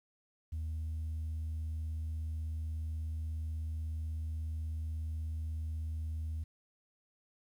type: tone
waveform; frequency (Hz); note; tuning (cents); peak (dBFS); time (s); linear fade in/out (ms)
sine; 79.1; D#2; +29; -33; 0.52-6.44; 10
effects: tanh soft clip ceiling -33 dBFS + 11-bit